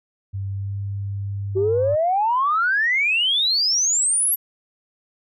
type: tone with pitch glide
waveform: sine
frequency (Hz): 98 to 99.66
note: G2 to G2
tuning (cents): 0 to +29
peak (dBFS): -24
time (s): 0.33-1.96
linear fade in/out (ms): 20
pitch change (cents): +29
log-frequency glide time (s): 0.5-0.76
type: exponential sweep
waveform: sine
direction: up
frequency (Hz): 370 to 11840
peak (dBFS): -16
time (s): 1.55-4.36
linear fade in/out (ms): 20
effects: tanh soft clip ceiling -10 dBFS